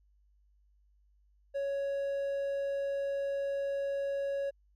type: tone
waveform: triangle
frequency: 556 Hz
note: C#5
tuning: 5 cents sharp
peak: -29 dBFS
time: 1.54-4.51 s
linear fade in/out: 20 ms
effects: added 50 Hz sine -64 dBFS peak until 4.75 s